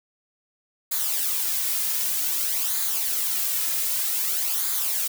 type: noise with flanger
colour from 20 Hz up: blue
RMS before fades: -25 dBFS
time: 0.91-5.08 s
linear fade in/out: 10 ms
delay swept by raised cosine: 0.35 to 2.65 ms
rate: 0.53 Hz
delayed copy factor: -0.6
effects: none